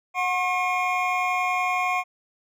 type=tone cluster; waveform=triangle; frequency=730 / 1080 / 2159 / 2416 Hz; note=F#5 / C#6 / C#7 / D7; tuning=-24 / -45 / -46 / +48 cents; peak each=-24 / -24 / -28 / -28 dBFS; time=0.14-2.04 s; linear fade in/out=50 ms; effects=none